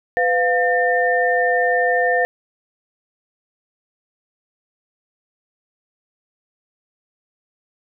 sine tone cluster, 501 / 704 / 1803 Hz, B4 / F5 / A6, +25 / +14 / +42 cents, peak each -19 dBFS, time 0.17-2.25 s, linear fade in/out 0 ms, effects none

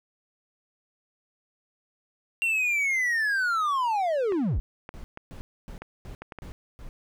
triangle linear sweep, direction down, 2760 to 30.87 Hz, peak -21 dBFS, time 2.42-4.6 s, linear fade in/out 0 ms
clicks, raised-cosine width 0.5 ms, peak -23 dBFS, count 7, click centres 4.322 / 4.891 / 5.174 / 5.82 / 6.22 / 6.322 / 6.387 s
brown noise bursts, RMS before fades -40 dBFS, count 6, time 4.94-6.89 s, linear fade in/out 0 ms, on 100 ms, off 270 ms
effects none

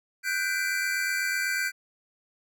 square chord, G major seventh, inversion third, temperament equal with one note detuned, 1480 / 1568 / 2010 / 2349 Hz, F#6 / G6 / B6 / D7, 0 / 0 / +30 / 0 cents, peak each -33 / -30 / -35 / -33 dBFS, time 0.23-1.72 s, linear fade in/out 50 ms, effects none

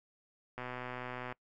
click train, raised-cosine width 0.5 ms, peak -26 dBFS, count 94, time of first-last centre 0.58-1.324 s, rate 125 Hz, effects noise-tail reverb RT60 0.1 s tail -23 dB re dry

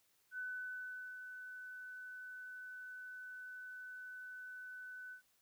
sine tone with ADSR envelope, 1502 Hz, F#6, 26 cents sharp, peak -40 dBFS, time 0.31-5.22 s, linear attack 71 ms, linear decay 790 ms, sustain -7 dB, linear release 100 ms, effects white hiss -75 dBFS RMS until 5.41 s

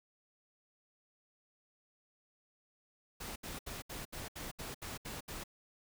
pink noise bursts, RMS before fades -44 dBFS, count 10, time 3.2-5.439 s, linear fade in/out 10 ms, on 160 ms, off 71 ms, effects none

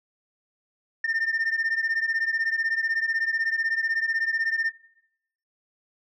sine beating tone pair, 1803 / 1819 Hz, A6 / A#6, +42 / -43 cents, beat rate 16 Hz, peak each -24 dBFS, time 1.04-4.7 s, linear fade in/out 5 ms, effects noise-tail reverb RT60 0.8 s tail -20 dB re dry + tanh soft clip ceiling -20 dBFS

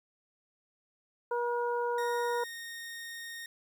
harmonic tone, 479.3 Hz, A#4, 48 cents sharp, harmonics 1 / 2 / 3, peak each -31 / -33 / -40 dBFS, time 1.31-2.44 s, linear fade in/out 5 ms
sawtooth tone with pitch glide, 1864.7 to 1851.8 Hz, A#6 to A#6, 0 to -12 cents, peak -37 dBFS, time 1.98-3.46 s, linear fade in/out 2 ms, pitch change -12 cents, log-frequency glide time 2.21-2.53 s
effects 11-bit

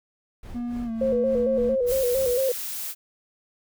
brown noise with tremolo, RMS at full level -37 dBFS, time 0.43-2.41 s, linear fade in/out 2 ms, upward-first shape sine, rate 3.5 Hz, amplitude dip 85%
triangle tone with pitch glide, 240.2 to 225.4 Hz, B3 to A3, -48 to +42 cents, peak -25 dBFS, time 0.54-1.76 s, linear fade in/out 20 ms, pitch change -110 cents, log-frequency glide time 0.84-0.91 s
sine tone with vibrato, 510 Hz, C5, 44 cents flat, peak -20 dBFS, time 1.01-2.52 s, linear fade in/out 5 ms, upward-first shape square, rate 4.4 Hz, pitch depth 74 cents each way
blue noise, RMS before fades -32 dBFS, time 1.86-2.95 s, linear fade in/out 50 ms
effects none

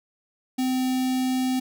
square tone with notch filter, 257.2 Hz, C4, 30 cents flat, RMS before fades -24 dBFS, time 0.58-1.6 s, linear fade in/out 10 ms, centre 1400 Hz, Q 1, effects none

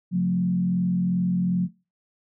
sine tone with frequency modulation, 180.2 Hz, F#3, 45 cents flat, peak -19 dBFS, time 0.11-1.69 s, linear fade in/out 50 ms, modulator 42.6 Hz, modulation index 0.53, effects noise-tail reverb RT60 0.3 s tail -23 dB re dry

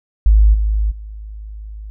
sine tone with level steps, 52.7 Hz, G#1, 26 cents sharp, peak -6 / -13 / -28 dBFS, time 0.26-1.9 s, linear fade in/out 0 ms, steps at 0.53 / 0.9 s, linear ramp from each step 20 ms, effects none

